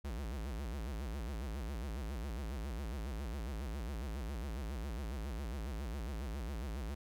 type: tone with vibrato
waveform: square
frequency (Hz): 61.74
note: B1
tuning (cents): 0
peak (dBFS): -39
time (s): 0.04-6.95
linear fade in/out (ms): 10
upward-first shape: sine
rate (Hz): 7.3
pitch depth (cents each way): 290
effects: none